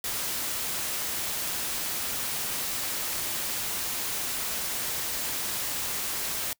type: noise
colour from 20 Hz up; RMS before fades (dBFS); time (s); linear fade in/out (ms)
white; -31; 0.04-6.53; 2
effects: noise-tail reverb RT60 0.1 s tail -25 dB re dry